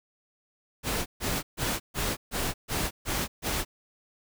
pink noise bursts, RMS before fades -29 dBFS, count 8, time 0.83-3.65 s, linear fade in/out 50 ms, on 230 ms, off 140 ms, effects none

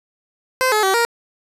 15% pulse tone with pitch steps, 516 / 426.9 / 383.3 / 468.6 Hz, C5 / G#4 / G4 / A#4, -24 / +48 / -39 / +9 cents, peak -8 dBFS, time 0.61-1.05 s, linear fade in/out 0 ms, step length 110 ms, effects resampled to 32000 Hz + 8-bit

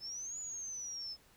sine exponential two-way sweep, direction up then down, 5170 to 6960 to 5170 Hz, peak -40 dBFS, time 0-1.17 s, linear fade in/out 50 ms, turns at 0.39 s, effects pink hiss -65 dBFS RMS until 1.36 s

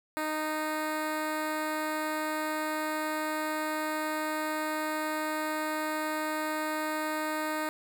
10% pulse tone with notch filter, 309 Hz, D#4, 12 cents flat, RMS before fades -32 dBFS, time 0.17-7.69 s, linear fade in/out 0 ms, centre 5700 Hz, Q 1.3, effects none

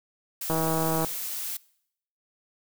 blue noise, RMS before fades -33 dBFS, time 0.41-1.57 s, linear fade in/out 5 ms
click train, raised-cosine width 1 ms, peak -14 dBFS, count 89, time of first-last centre 0.5-1.047 s, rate 161 Hz
effects noise-tail reverb RT60 0.7 s tail -22 dB re dry

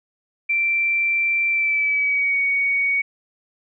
sine tone with pitch glide, 2349 to 2239 Hz, D7 to C#7, 0 to +17 cents, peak -17 dBFS, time 0.49-3.02 s, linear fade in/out 10 ms, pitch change -83 cents, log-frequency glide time 1.49-2.37 s, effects none

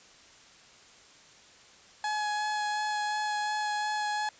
30% pulse tone with vibrato, 843 Hz, G#5, 26 cents sharp, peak -26 dBFS, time 2.04-4.29 s, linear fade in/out 2 ms, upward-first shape sine, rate 2.8 Hz, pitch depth 12 cents each way, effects white hiss -55 dBFS RMS until 4.39 s + resampled to 16000 Hz

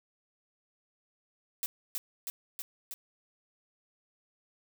blue noise with echo, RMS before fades -33 dBFS, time 1.63-1.66 s, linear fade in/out 0 ms, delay 320 ms, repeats 4, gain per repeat -2 dB, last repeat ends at 2.94 s, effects none

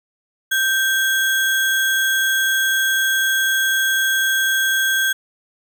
sine tone with sample-and-hold, 1568 Hz, G6, in tune, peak -15 dBFS, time 0.51-5.13 s, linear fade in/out 10 ms, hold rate 4900 Hz, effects none

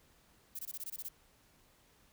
violet noise bursts, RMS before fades -42 dBFS, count 9, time 0.55-1.087 s, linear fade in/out 5 ms, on 41 ms, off 21 ms, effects pink hiss -67 dBFS RMS until 2.12 s

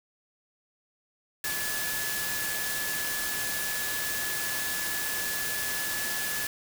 sine tone in noise, 1714 Hz, A6, 46 cents flat, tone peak -34 dBFS, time 1.44-6.47 s, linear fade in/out 2 ms, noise white, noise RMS -32 dBFS, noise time 1.44-6.47 s, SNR -5 dB, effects none

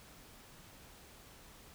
silence, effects pink hiss -57 dBFS RMS until 1.74 s

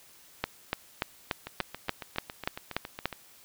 two click trains, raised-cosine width 0.3 ms, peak -21 / -11 dBFS, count 13 / 10, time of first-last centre 1.47-3.127 / 0.44-3.056 s, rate 7.24 / 3.44 Hz, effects white hiss -56 dBFS RMS until 3.44 s

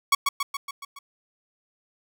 sawtooth tone with echo, 1117 Hz, C#6, 13 cents sharp, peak -12 dBFS, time 0.12-0.15 s, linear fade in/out 5 ms, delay 140 ms, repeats 6, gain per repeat -4 dB, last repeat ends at 0.99 s, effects none

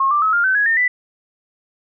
sine tone with pitch steps, 1082 / 1179.9 / 1286.7 / 1403.2 / 1530.2 / 1668.7 / 1819.7 / 1984.4 Hz, C#6 / D6 / E6 / F6 / G6 / G#6 / A#6 / B6, -42 / +8 / -42 / +8 / -42 / +8 / -42 / +8 cents, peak -13 dBFS, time 0-0.88 s, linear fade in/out 5 ms, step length 110 ms, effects none

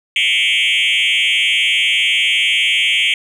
sine tone with frequency modulation, 2706 Hz, E7, 45 cents sharp, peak -9 dBFS, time 0.16-3.14 s, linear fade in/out 2 ms, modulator 115 Hz, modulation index 5.1, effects tanh soft clip ceiling -11 dBFS + 8-bit

